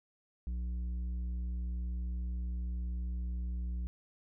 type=tone with tanh clipping; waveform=sine; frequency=60.5 Hz; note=B1; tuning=35 cents flat; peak=-35 dBFS; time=0.47-3.87 s; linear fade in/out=0 ms; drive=7 dB; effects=none